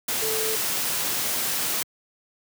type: tone in noise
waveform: sine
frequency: 440 Hz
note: A4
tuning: in tune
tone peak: -28 dBFS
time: 0.22-0.56 s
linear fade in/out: 5 ms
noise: white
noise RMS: -26 dBFS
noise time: 0.08-1.83 s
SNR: -5 dB
effects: high-pass 100 Hz 12 dB/octave